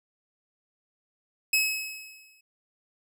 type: tone with exponential decay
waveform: sawtooth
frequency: 2569 Hz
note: E7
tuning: 45 cents flat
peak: -16 dBFS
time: 1.53-2.41 s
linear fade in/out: 5 ms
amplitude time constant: 190 ms
effects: none